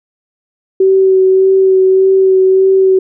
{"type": "tone with vibrato", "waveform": "sine", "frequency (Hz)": 380.2, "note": "F#4", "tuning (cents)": 47, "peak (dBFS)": -5, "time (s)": [0.8, 2.99], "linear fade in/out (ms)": 5, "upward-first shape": "sine", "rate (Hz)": 1.7, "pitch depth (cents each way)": 15, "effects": []}